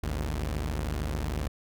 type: tone pair together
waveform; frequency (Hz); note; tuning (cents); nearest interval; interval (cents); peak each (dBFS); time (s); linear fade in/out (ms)
sawtooth; 53.1 / 75.4; G#1 / D2; +39 / +46; tritone; 607; -28; 0.03-1.48; 5
effects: none